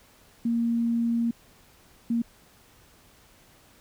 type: tone bursts at uneven times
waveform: sine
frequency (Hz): 233.1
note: A#3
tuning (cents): 0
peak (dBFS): -22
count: 2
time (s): 0.45-1.31 / 2.1-2.22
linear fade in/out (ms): 5
effects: pink hiss -57 dBFS RMS until 3.8 s